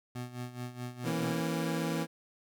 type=tone with tremolo; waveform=25% pulse; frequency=123.47 Hz; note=B2; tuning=in tune; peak=-32 dBFS; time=0.15-1.41 s; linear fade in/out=5 ms; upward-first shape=sine; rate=4.7 Hz; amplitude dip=75%
type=chord; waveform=25% pulse; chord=A# diminished; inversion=second; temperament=equal with one note detuned; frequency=164.81 / 233.1 / 272.4 Hz; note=E3 / A#3 / C#4; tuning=0 / 0 / -30 cents; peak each=-29 / -33 / -34 dBFS; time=1.03-2.07 s; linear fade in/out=50 ms
effects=none